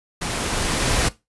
pink noise with level ramp, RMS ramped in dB -26 to -19 dBFS, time 0.21-1.09 s, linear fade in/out 10 ms, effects noise-tail reverb RT60 0.2 s tail -17 dB re dry + resampled to 24000 Hz

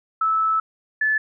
sine tone pair in turn, 1308 / 1735.4 Hz, E6 / A6, -14 / -24 cents, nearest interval perfect fourth, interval 490 cents, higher second, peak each -17 / -17 dBFS, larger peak neither, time 0.21-0.6 / 1.01-1.18 s, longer first, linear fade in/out 5 ms, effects none

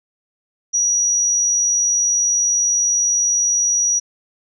sine tone, 5800 Hz, F#8, 35 cents flat, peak -14 dBFS, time 0.73-4 s, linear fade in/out 20 ms, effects none

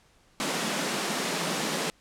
pink high-pass noise, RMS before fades -29 dBFS, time 0.4-1.9 s, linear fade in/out 0 ms, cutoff 150 Hz, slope 96 dB/octave, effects pink hiss -62 dBFS RMS until 2 s + low-pass 9000 Hz 12 dB/octave

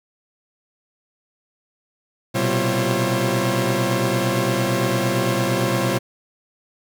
sawtooth tone cluster, 119.8 / 128.6 / 191.6 / 340.3 / 538 Hz, A#2 / C3 / G3 / F4 / C5, +48 / -30 / -39 / -45 / +48 cents, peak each -21 dBFS, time 2.34-5.99 s, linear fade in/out 20 ms, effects none

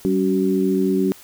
sine tone cluster, 192.7 / 281.7 / 375.9 Hz, G3 / C#4 / F#4, -29 / +28 / +27 cents, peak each -20 / -21 / -20 dBFS, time 0.05-1.12 s, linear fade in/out 0 ms, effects white hiss -45 dBFS RMS until 1.23 s

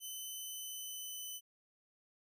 10% pulse tone with pitch glide, 3033 to 3012 Hz, F#7 to F#7, +42 to +30 cents, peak -35 dBFS, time 0-1.41 s, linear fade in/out 50 ms, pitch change -12 cents, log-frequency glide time 0.26-1.23 s, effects none

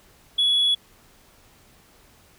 sine tone, 3383 Hz, G#7, 31 cents sharp, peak -15 dBFS, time 0.38-0.75 s, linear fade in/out 10 ms, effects tanh soft clip ceiling -15 dBFS + pink hiss -55 dBFS RMS until 2.38 s

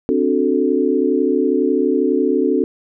sine chord, D dominant seventh, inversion third, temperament equal, 261.6 / 293.7 / 370 / 440 Hz, C4 / D4 / F#4 / A4, 0 / 0 / 0 / 0 cents, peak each -19 dBFS, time 0.09-2.64 s, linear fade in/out 0 ms, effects none

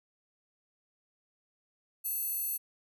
square tone with high-pass filter, 879 Hz, A5, 2 cents flat, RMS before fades -34 dBFS, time 2.04-2.58 s, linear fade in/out 20 ms, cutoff 11000 Hz, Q 4.4, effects none

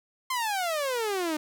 sawtooth exponential sweep, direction down, 1062 to 298.3 Hz, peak -23 dBFS, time 0.3-1.37 s, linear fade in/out 5 ms, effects 10-bit

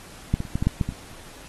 clicks, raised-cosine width 5 ms, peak -7 / -14 / -25 / -11 / -10 / -6 / -9 / -15 / -29 / -30 dBFS, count 10, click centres 0.34 / 0.404 / 0.452 / 0.555 / 0.625 / 0.67 / 0.812 / 0.89 / 0.923 / 1.114 s, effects pink hiss -45 dBFS RMS until 1.48 s + AAC 32 kbps

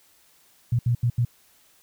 sine tone bursts at uneven times, 119.9 Hz, A#2, 49 cents sharp, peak -18 dBFS, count 4, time 0.72-0.79 / 0.86-0.95 / 1.03-1.1 / 1.18-1.25 s, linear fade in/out 5 ms, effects white hiss -59 dBFS RMS until 1.82 s

